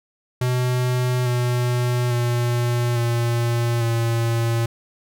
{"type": "tone with pitch steps", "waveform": "square", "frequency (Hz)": [125.3, 122.86, 120.47, 118.13, 115.83], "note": ["B2", "B2", "B2", "A#2", "A#2"], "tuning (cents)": [25, -9, -43, 23, -11], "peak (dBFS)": -19, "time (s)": [0.41, 4.66], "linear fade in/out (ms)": 5, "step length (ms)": 850, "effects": []}